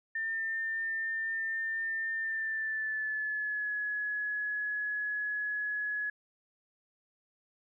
sine tone with pitch glide, 1801 to 1690.1 Hz, A6 to G#6, +40 to +30 cents, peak -31 dBFS, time 0.15-6.1 s, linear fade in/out 5 ms, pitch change -110 cents, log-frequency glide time 2.17-3.72 s, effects none

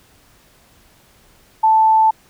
sine tone, 880 Hz, A5, in tune, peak -9 dBFS, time 1.63-2.11 s, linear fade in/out 10 ms, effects pink hiss -52 dBFS RMS until 2.29 s

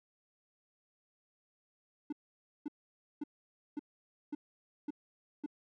triangle tone bursts, 294.7 Hz, D4, 6 cents sharp, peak -33 dBFS, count 7, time 2.1-5.462 s, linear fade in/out 5 ms, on 26 ms, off 530 ms, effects none

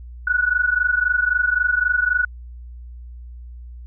sine tone pair together, 1460.2 / 1484 Hz, F#6 / F#6, -23 / +5 cents, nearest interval unison, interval 28 cents, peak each -19 dBFS, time 0.27-2.25 s, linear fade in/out 5 ms, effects added 60 Hz sine -34 dBFS peak until 3.86 s

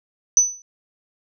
sine tone with exponential decay, 6000 Hz, F#8, 23 cents sharp, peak -7 dBFS, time 0.37-0.62 s, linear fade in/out 1 ms, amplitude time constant 54 ms, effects none

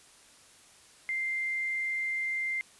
sine tone with quantisation, 2093 Hz, C7, in tune, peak -29 dBFS, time 1.09-2.61 s, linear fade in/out 0 ms, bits 9, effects white hiss -57 dBFS RMS until 2.79 s + resampled to 24000 Hz

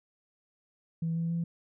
sine tone with pitch steps, 164.4 / 166.41 / 168.44 Hz, E3 / E3 / E3, -4 / +17 / +38 cents, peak -27 dBFS, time 1.02-1.44 s, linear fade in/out 5 ms, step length 140 ms, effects tanh soft clip ceiling -24 dBFS

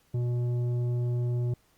sine tone with tanh clipping, 121.5 Hz, B2, 28 cents flat, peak -27 dBFS, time 0.14-1.54 s, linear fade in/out 5 ms, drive 9 dB, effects pink hiss -66 dBFS RMS until 1.77 s + Opus 48 kbps

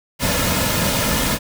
pink noise with comb filter, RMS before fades -19 dBFS, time 0.19-1.39 s, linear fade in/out 50 ms, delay 2.6 ms, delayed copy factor -0.55, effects none

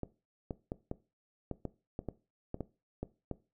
clicks, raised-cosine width 2 ms, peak -23 dBFS, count 12, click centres 0.033 / 0.508 / 0.719 / 0.914 / 1.513 / 1.653 / 1.991 / 2.087 / 2.544 / 2.607 / 3.03 / 3.313 s, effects noise-tail reverb RT60 0.3 s tail -18 dB re dry

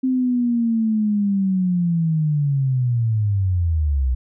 sine linear sweep, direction down, 261.6 to 60.8 Hz, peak -16 dBFS, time 0.03-4.15 s, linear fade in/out 10 ms, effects none

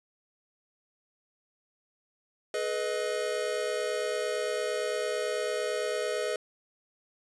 square chord, G# minor, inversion none, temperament equal with one note detuned, 425 / 493.9 / 622.3 Hz, G#4 / B4 / D#5, +40 / 0 / 0 cents, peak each -34 dBFS, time 2.54-6.36 s, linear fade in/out 2 ms, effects resampled to 24000 Hz

